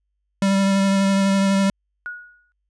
square tone with vibrato, 195.5 Hz, G3, 4 cents flat, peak -16 dBFS, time 0.42-1.7 s, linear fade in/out 2 ms, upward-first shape triangle, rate 12 Hz, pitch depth 17 cents each way
sine tone with exponential decay, 1454 Hz, F#6, 31 cents flat, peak -25 dBFS, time 2.06-2.52 s, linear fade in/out 0 ms, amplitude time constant 98 ms
effects added 50 Hz sine -70 dBFS peak until 2.69 s + resampled to 22050 Hz

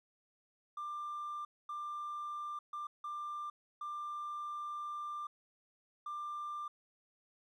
triangle tone bursts at uneven times, 1189 Hz, D6, 21 cents sharp, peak -36 dBFS, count 6, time 0.77-1.45 / 1.69-2.59 / 2.73-2.87 / 3.04-3.5 / 3.81-5.27 / 6.06-6.68 s, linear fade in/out 5 ms, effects tanh soft clip ceiling -35 dBFS

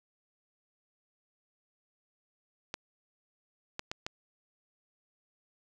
clicks, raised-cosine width 0.2 ms, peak -18 dBFS, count 4, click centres 2.741 / 3.794 / 3.915 / 4.065 s, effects none

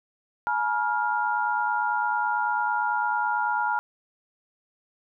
sine tone cluster, 849 / 958 / 1403 Hz, G#5 / A#5 / F6, +38 / +47 / +8 cents, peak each -27 dBFS, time 0.47-3.79 s, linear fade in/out 0 ms, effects none

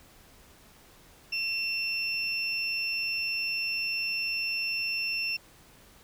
sine tone pair together, 2700 / 5400 Hz, E7 / E8, +41 / +41 cents, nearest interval octave, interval 1200 cents, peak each -28 / -31 dBFS, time 1.32-5.37 s, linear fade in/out 10 ms, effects tanh soft clip ceiling -24 dBFS + pink hiss -56 dBFS RMS until 6.03 s

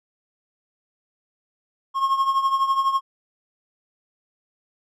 triangle tone with tremolo, 1081 Hz, C#6, 44 cents flat, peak -13 dBFS, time 1.94-3.01 s, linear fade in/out 50 ms, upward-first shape triangle, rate 12 Hz, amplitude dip 75%, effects none

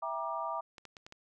sine chord, E half-diminished seventh, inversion none, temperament just, 659.3 / 791.1 / 949.3 / 1186.7 Hz, E5 / G5 / Bb5 / D6, 0 / +16 / +31 / +18 cents, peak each -39 / -42 / -38 / -38 dBFS, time 0.02-0.61 s, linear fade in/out 10 ms
clicks, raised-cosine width 0.2 ms, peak -31 dBFS, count 5, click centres 0.782 / 0.853 / 0.968 / 1.065 / 1.124 s
effects none

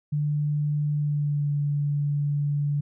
sine tone with pitch glide, 148 to 144.95 Hz, D3 to D3, +14 to -22 cents, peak -22 dBFS, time 0.12-2.81 s, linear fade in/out 10 ms, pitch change -36 cents, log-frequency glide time 0.94-1.51 s, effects none

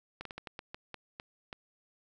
slowing click train, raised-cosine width 0.3 ms, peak -25 dBFS, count 10, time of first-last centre 0.21-1.529 s, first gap 43 ms, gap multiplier 1.29, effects none

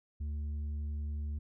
triangle tone with tanh clipping, 74.1 Hz, D2, 16 cents sharp, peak -35 dBFS, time 0.2-1.39 s, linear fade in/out 10 ms, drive 9 dB, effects none

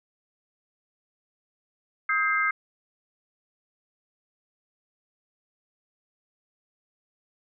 sine tone cluster, 1267 / 1595 / 2092 Hz, D#6 / G6 / C7, +31 / +30 / -1 cents, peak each -26 dBFS, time 2.09-2.51 s, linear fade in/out 5 ms, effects none

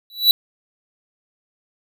square tone with exponential growth, 3943 Hz, B7, 4 cents flat, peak -6 dBFS, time 0.1-0.31 s, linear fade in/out 1 ms, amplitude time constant 44 ms, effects none

